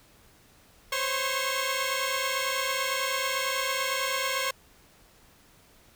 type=tone cluster; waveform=10% pulse; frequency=515 / 546 / 1083 Hz; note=C5 / C#5 / C#6; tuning=-28 / -26 / -41 cents; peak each=-23 dBFS; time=0.92-4.51 s; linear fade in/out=5 ms; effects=pink hiss -58 dBFS RMS until 5.95 s